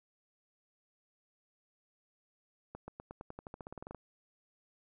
accelerating click train, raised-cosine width 1 ms, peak -30 dBFS, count 17, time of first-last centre 2.75-3.947 s, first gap 130 ms, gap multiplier 0.92, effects none

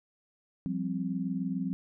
sine chord, F suspended second, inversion none, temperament equal with one note detuned, 174.61 / 194.42 / 261.6 Hz, F3 / G3 / C4, 0 / -14 / 0 cents, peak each -34 dBFS, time 0.66-1.73 s, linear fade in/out 0 ms, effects none

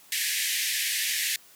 pink band-pass noise, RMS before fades -28 dBFS, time 0.12-1.36 s, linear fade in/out 2 ms, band 1700 to 15000 Hz, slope 96 dB/octave, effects white hiss -54 dBFS RMS until 1.55 s + high-pass 100 Hz 12 dB/octave

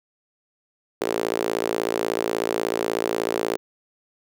sawtooth tone with high-pass filter, 56.4 Hz, A1, 44 cents sharp, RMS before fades -25 dBFS, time 1.01-3.57 s, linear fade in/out 0 ms, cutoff 410 Hz, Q 3, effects none

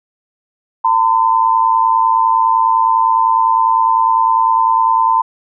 sine tone pair together, 907.1 / 1017 Hz, A#5 / C6, -47 / -50 cents, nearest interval major second, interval 197 cents, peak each -12 dBFS, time 0.84-5.22 s, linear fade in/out 10 ms, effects none

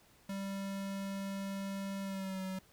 square tone with pitch glide, 196 to 188.78 Hz, G3 to F#3, 0 to +35 cents, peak -38 dBFS, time 0.29-2.59 s, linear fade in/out 5 ms, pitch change -65 cents, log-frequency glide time 2.02-2.42 s, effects pink hiss -65 dBFS RMS until 2.72 s

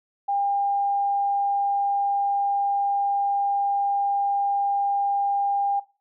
sine tone, 802 Hz, G5, 39 cents sharp, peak -21 dBFS, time 0.28-5.8 s, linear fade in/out 10 ms, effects noise-tail reverb RT60 0.3 s tail -17 dB re dry

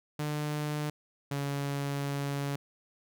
sawtooth tone pair in turn, 149.5 / 141.11 Hz, D3 / C#3, +31 / +31 cents, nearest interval minor second, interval 100 cents, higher first, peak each -27 dBFS, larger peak neither, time 0.19-0.9 / 1.31-2.56 s, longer second, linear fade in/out 5 ms, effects none

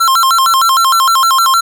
square tone with vibrato, 1197 Hz, D6, 33 cents sharp, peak -8 dBFS, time 0-1.61 s, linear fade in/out 10 ms, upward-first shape square, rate 6.5 Hz, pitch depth 210 cents each way, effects none

